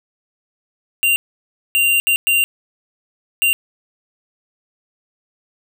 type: tone bursts at uneven times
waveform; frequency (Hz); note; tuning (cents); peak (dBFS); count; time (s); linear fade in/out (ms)
square; 2777; F7; -10; -13; 5; 1.03-1.16 / 1.75-2 / 2.07-2.16 / 2.27-2.44 / 3.42-3.53; 0
effects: none